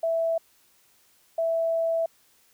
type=tone bursts at uneven times; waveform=sine; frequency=659.3 Hz; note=E5; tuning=in tune; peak=-22 dBFS; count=2; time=0.03-0.38 / 1.38-2.06 s; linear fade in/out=5 ms; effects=white hiss -62 dBFS RMS until 2.53 s